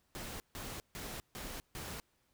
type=noise bursts; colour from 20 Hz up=pink; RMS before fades=-44 dBFS; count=5; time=0.15-2 s; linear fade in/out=0 ms; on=250 ms; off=150 ms; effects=pink hiss -75 dBFS RMS until 2.33 s